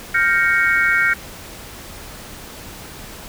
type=chord; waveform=sine; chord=G half-diminished seventh; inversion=third; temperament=equal; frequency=1396.9 / 1568 / 1864.7 / 2217 Hz; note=F6 / G6 / Bb6 / Db7; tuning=0 / 0 / 0 / 0 cents; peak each=-19 dBFS; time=0.14-1.14 s; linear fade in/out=10 ms; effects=pink hiss -36 dBFS RMS until 3.28 s